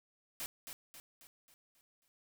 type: noise with echo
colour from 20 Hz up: white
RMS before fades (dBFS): -41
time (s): 0.4-0.46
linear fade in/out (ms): 0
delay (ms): 270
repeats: 6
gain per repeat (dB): -6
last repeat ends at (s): 2.08
effects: none